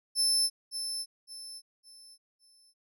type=tone with echo; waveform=30% pulse; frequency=5280 Hz; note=E8; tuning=2 cents sharp; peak=-20 dBFS; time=0.15-0.5 s; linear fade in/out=50 ms; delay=560 ms; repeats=4; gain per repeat=-9 dB; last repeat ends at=2.74 s; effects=none